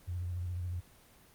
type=tone with vibrato; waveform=sine; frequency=88.7 Hz; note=F2; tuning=27 cents sharp; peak=-34 dBFS; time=0.07-0.81 s; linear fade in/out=20 ms; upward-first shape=sine; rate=14 Hz; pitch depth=45 cents each way; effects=pink hiss -60 dBFS RMS until 1.34 s + Opus 24 kbps